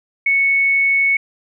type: tone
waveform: sine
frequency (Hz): 2212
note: C#7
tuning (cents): -4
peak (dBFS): -12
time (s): 0.26-1.17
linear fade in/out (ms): 5
effects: none